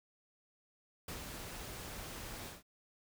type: noise with ADSR envelope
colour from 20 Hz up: pink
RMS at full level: -43 dBFS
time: 1.08-2.63 s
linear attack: 4 ms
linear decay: 76 ms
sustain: -3 dB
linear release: 160 ms
effects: none